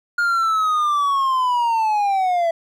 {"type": "linear sweep", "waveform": "triangle", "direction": "down", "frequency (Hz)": [1423, 659.3], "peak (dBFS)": -14, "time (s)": [0.18, 2.51], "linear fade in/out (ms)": 5, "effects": []}